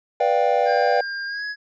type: chord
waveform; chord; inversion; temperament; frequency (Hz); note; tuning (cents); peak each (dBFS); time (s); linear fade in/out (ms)
triangle; G dominant seventh; first; just; 490 / 588 / 705.6 / 784; B4 / D5 / F5 / G5; -14 / +2 / +18 / 0; -20; 0.2-1.01; 5
type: tone with pitch glide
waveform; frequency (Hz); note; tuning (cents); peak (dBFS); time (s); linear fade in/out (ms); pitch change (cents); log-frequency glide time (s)
square; 1603 to 1675.9; G6 to G#6; +38 to +15; -27; 0.65-1.56; 50; +77; 1.26-1.44
effects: resampled to 16000 Hz

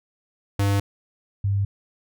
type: tone pair in turn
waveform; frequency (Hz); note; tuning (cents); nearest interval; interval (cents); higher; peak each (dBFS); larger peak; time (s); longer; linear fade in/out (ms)
square / sine; 100 / 99.52; G2 / G2; +35 / +27; unison; 8; first; -19; neither; 0.59-0.8 / 1.44-1.65; neither; 5
effects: none

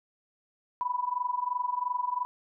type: tone with amplitude modulation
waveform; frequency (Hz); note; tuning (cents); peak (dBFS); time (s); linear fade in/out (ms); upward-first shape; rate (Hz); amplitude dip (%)
sine; 987.8; B5; 0; -24; 0.81-2.25; 0; sine; 22.9; 85
effects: none

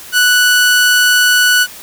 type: tone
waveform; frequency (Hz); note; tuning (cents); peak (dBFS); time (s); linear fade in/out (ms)
sawtooth; 1480; F#6; 0; -4; 0.12-1.67; 50
effects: white hiss -33 dBFS RMS until 1.82 s

